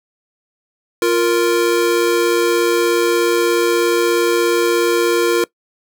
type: tone pair together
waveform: square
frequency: 348.9 / 465.7 Hz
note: F4 / A#4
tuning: -2 / -2 cents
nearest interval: perfect fourth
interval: 500 cents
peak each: -16 dBFS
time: 1.02-5.44 s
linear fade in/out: 2 ms
effects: noise-tail reverb RT60 0.1 s tail -21 dB re dry